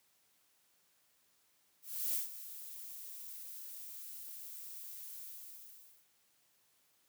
violet noise with ADSR envelope, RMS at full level -34 dBFS, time 1.82-6.08 s, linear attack 320 ms, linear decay 140 ms, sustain -14 dB, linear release 870 ms, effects white hiss -73 dBFS RMS until 7.08 s + high-pass 80 Hz 12 dB/octave

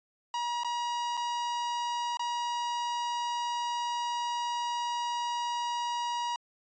45% pulse tone with dropouts, 957 Hz, A#5, 45 cents sharp, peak -30 dBFS, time 0.34-6.36 s, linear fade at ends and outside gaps 2 ms, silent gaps 0.635-0.646 / 1.17-1.174 / 2.171-2.194 s, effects resampled to 16000 Hz

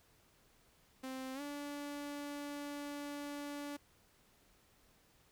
sawtooth tone with pitch glide, 261.6 to 288.6 Hz, C4 to D4, 0 to -30 cents, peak -38 dBFS, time 1.03-3.77 s, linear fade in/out 10 ms, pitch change +170 cents, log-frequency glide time 1.34-1.41 s, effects pink hiss -69 dBFS RMS until 5.31 s

